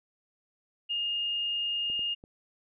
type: tone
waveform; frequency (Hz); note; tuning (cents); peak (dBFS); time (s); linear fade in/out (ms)
sine; 2835; F7; +25; -28; 0.89-2.15; 20
type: clicks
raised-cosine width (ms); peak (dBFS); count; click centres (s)
2; -35; 3; 1.9 / 1.993 / 2.239
effects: none